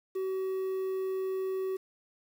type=tone with quantisation; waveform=triangle; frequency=379.3 Hz; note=F#4; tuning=43 cents sharp; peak=-28 dBFS; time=0.15-1.77 s; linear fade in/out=10 ms; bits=9; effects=none